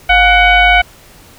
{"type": "tone with frequency modulation", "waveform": "sine", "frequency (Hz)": 1482, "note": "F#6", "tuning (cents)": 2, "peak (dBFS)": -5, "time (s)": [0.09, 0.82], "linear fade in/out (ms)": 10, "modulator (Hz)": 767, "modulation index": 1.6, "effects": ["pink hiss -41 dBFS RMS until 1.38 s"]}